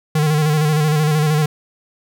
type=tone with vibrato; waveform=square; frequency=152.5 Hz; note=D#3; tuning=34 cents flat; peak=-14 dBFS; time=0.15-1.46 s; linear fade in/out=5 ms; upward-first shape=square; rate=13 Hz; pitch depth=41 cents each way; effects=none